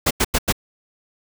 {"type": "noise bursts", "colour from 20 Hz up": "pink", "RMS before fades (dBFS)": -17, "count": 4, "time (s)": [0.06, 0.525], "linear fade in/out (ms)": 10, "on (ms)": 48, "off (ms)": 91, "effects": []}